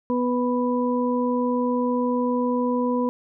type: harmonic tone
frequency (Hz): 246.9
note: B3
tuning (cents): 0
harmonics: 1 / 2 / 4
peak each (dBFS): -22 / -25 / -28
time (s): 0.1-3.09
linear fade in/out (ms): 0
effects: none

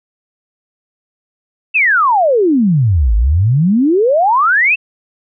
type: exponential two-way sweep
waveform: sine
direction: down then up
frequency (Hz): 2732 to 50.3 to 2732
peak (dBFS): -8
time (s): 1.74-4.76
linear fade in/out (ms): 20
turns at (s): 3.15
effects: none

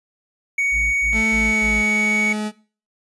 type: tone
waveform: triangle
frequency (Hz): 2237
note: C#7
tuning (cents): +15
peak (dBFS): -15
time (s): 0.58-2.33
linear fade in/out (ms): 5
type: tone bursts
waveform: triangle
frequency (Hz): 55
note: A1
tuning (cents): 0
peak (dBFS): -22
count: 4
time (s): 0.71-1.837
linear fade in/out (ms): 50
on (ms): 230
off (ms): 69
type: tone with pitch glide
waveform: 40% pulse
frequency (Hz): 220 to 212.4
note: A3 to G#3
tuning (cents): 0 to +39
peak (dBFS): -21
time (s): 1.12-2.52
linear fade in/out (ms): 50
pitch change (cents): -61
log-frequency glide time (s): 1.35-1.81
type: click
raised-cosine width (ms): 0.3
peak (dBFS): -20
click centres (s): 1.131
effects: noise-tail reverb RT60 0.4 s tail -20 dB re dry + resampled to 24000 Hz

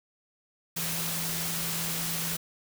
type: tone in noise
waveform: sine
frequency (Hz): 166.3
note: E3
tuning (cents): +16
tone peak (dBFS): -37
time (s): 0.76-2.37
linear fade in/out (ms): 10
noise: white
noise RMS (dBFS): -32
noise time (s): 0.76-2.37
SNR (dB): -8
effects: none

